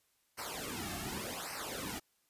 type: noise with flanger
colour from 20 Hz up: pink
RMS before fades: -41 dBFS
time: 0.37-2 s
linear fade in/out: 20 ms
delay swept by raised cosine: 0.28 to 2.08 ms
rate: 0.87 Hz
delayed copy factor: -1
effects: white hiss -75 dBFS RMS until 2.29 s + resampled to 32000 Hz